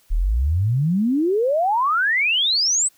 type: exponential sweep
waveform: sine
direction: up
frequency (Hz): 35.55 to 8340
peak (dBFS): -16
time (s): 0.1-2.89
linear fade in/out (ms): 20
effects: white hiss -58 dBFS RMS until 2.97 s